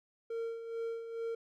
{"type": "tone with tremolo", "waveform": "triangle", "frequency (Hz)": 458.6, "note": "A#4", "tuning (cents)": -28, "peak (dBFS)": -32, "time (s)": [0.3, 1.35], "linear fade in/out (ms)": 5, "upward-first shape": "sine", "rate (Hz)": 2.3, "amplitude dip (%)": 60, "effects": []}